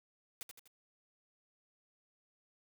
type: noise with echo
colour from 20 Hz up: white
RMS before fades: -44 dBFS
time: 0.41-0.43 s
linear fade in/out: 0 ms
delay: 82 ms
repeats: 3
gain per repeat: -6 dB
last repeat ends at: 0.676 s
effects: none